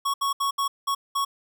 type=tone bursts at uneven times; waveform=square; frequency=1108.7 Hz; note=C#6; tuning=in tune; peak=-23 dBFS; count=6; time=0.05-0.14 / 0.21-0.33 / 0.4-0.51 / 0.58-0.68 / 0.87-0.95 / 1.15-1.25 s; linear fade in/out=10 ms; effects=none